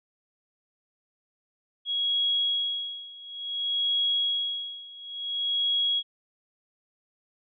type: tone with tremolo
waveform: sine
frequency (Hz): 3316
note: G#7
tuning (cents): -3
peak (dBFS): -22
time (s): 1.85-6.03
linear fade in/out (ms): 50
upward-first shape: sine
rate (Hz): 0.57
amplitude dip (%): 90
effects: none